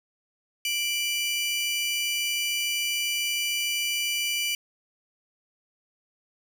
sawtooth tone pair together, 2349 / 2958 Hz, D7 / F#7, 0 / -1 cents, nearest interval major third, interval 399 cents, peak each -25 / -25 dBFS, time 0.65-4.55 s, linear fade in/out 2 ms, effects none

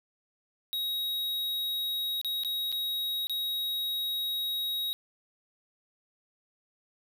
square tone with dropouts, 3800 Hz, A#7, 33 cents sharp, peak -30 dBFS, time 0.73-4.93 s, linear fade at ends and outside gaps 0 ms, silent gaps 2.214-2.247 / 2.435-2.448 / 2.718-2.725 / 3.27-3.296 s, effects none

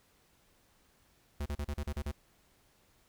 square tone bursts, 73 Hz, D2, 10 cents flat, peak -34 dBFS, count 8, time 1.4-2.115 s, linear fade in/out 5 ms, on 57 ms, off 37 ms, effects pink hiss -68 dBFS RMS until 3.08 s

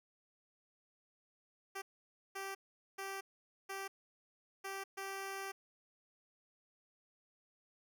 10% pulse tone bursts at uneven times, 389.8 Hz, G4, 10 cents flat, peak -33 dBFS, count 6, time 1.75-1.82 / 2.35-2.55 / 2.98-3.21 / 3.69-3.88 / 4.64-4.84 / 4.97-5.52 s, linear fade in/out 10 ms, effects none

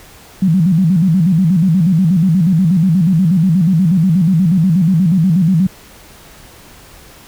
sine tone with vibrato, 174.61 Hz, F3, in tune, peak -8 dBFS, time 0.42-5.67 s, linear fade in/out 5 ms, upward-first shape square, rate 8.3 Hz, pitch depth 150 cents each way, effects pink hiss -40 dBFS RMS until 7.27 s

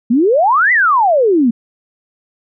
sine exponential two-way sweep, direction up then down, 220.1 to 2049 to 220.1 Hz, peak -8 dBFS, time 0.1-1.51 s, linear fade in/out 10 ms, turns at 0.72 s, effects none

